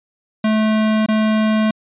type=tone with dropouts; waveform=square; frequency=217 Hz; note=A3; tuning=24 cents flat; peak=-14 dBFS; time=0.44-1.71 s; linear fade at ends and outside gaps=5 ms; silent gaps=1.062-1.085 s; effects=resampled to 8000 Hz